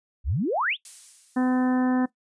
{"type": "exponential sweep", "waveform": "sine", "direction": "up", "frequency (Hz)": [51.8, 3768], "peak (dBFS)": -22, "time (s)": [0.24, 0.77], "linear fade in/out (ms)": 50}
{"type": "noise with exponential decay", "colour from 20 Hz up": "violet", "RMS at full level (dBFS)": -35, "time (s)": [0.85, 2.1], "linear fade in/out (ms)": 2, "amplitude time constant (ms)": 270}
{"type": "harmonic tone", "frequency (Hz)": 253.9, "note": "B3", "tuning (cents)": 48, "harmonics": [1, 2, 3, 4, 5, 6, 7], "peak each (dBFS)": [-20, -34, -32, -37, -41, -41, -39], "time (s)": [1.36, 2.06], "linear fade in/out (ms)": 10}
{"effects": ["noise-tail reverb RT60 0.1 s tail -17 dB re dry", "resampled to 22050 Hz"]}